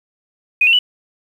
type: tone with pitch steps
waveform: sine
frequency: 2489 / 2714 / 2960 Hz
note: D#7 / E7 / F#7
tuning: 0 / +50 / 0 cents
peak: -9 dBFS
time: 0.61-0.79 s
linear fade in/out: 5 ms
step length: 60 ms
effects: 7-bit